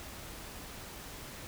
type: silence
effects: pink hiss -46 dBFS RMS until 1.47 s